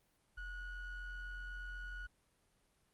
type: ring-modulated tone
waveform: triangle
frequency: 750 Hz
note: F#5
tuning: 23 cents sharp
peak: -38 dBFS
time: 0.37-2.07 s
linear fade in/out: 10 ms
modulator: 706 Hz
effects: pink hiss -75 dBFS RMS until 2.93 s + Opus 32 kbps